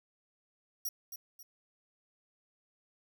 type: tone with echo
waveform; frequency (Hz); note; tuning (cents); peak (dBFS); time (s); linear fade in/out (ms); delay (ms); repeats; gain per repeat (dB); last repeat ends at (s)
10% pulse; 5690; F8; +31; -28; 0.85-0.89; 5; 270; 2; -8; 1.43
effects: none